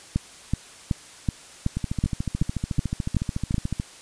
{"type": "two click trains", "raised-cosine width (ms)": 5, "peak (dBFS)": [-13, -9], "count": [29, 10], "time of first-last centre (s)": [[1.77, 3.799], [0.16, 3.543]], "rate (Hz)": [13.8, 2.66], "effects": ["white hiss -46 dBFS RMS until 4.01 s", "resampled to 22050 Hz"]}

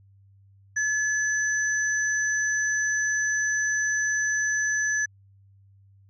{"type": "tone pair together", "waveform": "sine", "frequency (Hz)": [1708, 6045], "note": ["G#6", "F#8"], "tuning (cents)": [48, 36], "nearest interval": "octave + minor seventh", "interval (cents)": 2188, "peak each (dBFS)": [-23, -30], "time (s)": [0.76, 5.06], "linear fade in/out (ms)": 10, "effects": ["added 98 Hz sine -53 dBFS peak until 6.09 s"]}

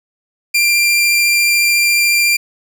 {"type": "tone with vibrato", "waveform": "sawtooth", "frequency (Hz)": 2378, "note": "D7", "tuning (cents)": 21, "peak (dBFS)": -7, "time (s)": [0.54, 2.37], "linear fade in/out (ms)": 10, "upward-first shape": "triangle", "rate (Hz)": 14, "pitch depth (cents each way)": 10, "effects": []}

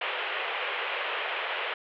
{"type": "band-pass noise", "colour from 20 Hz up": "white", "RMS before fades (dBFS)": -32, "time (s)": [0.01, 1.74], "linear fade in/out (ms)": 5, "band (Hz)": [410, 3100], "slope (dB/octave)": 48, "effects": []}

